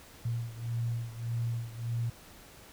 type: beating tone pair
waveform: sine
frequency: 116.54 / 118.24 Hz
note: A#2 / A#2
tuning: 0 / +25 cents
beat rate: 1.7 Hz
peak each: -33 / -36 dBFS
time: 0.25-2.1 s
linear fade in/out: 5 ms
effects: pink hiss -53 dBFS RMS until 2.72 s